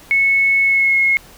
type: tone with pitch glide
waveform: sine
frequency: 2200 to 2166 Hz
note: C#7 to C#7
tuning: -14 to -41 cents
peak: -11 dBFS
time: 0.11-1.17 s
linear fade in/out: 0 ms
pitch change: -27 cents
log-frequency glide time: 0.63-0.97 s
effects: pink hiss -43 dBFS RMS until 1.37 s